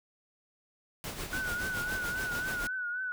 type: noise with tremolo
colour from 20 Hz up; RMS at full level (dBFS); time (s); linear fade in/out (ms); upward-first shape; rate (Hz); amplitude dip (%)
pink; -37; 1.04-2.67; 0; sine; 7; 55
type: tone with vibrato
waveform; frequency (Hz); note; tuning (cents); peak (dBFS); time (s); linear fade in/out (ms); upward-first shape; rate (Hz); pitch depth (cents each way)
sine; 1475; F#6; -6; -32; 1.33-3.12; 0; triangle; 3.7; 71
effects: none